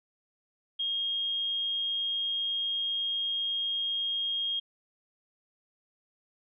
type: tone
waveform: sine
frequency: 3246 Hz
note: G#7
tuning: 40 cents flat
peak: -28 dBFS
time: 0.79-4.6 s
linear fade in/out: 10 ms
effects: none